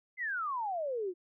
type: exponential sweep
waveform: sine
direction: down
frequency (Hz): 2100 to 342.7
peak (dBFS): -32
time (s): 0.17-1.14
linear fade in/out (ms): 50
effects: none